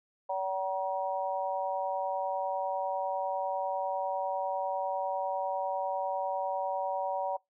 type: harmonic tone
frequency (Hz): 190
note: F#3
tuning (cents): +46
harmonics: 3 / 4 / 5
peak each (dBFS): -34 / -34 / -34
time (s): 0.29-7.37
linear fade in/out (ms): 10
effects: noise-tail reverb RT60 0.2 s tail -25 dB re dry